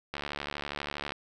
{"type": "click train", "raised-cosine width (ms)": 0.3, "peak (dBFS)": -18, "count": 72, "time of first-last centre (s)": [0.14, 1.121], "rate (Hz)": 72.4, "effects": []}